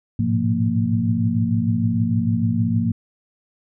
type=tone cluster; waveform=sine; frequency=105.9 / 112.5 / 124.5 / 175.4 / 230.6 Hz; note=G#2 / A2 / B2 / F3 / A#3; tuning=+34 / +39 / +14 / +8 / -19 cents; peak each=-22 / -25 / -29 / -24 / -21 dBFS; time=0.19-2.92 s; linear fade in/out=5 ms; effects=none